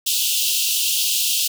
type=high-pass noise; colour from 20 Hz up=pink; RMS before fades=-20 dBFS; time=0.06-1.48 s; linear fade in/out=10 ms; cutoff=2700 Hz; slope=96 dB/octave; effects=none